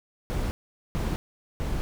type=noise bursts; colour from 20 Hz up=brown; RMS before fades=-28 dBFS; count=3; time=0.3-1.81 s; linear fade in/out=0 ms; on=210 ms; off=440 ms; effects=none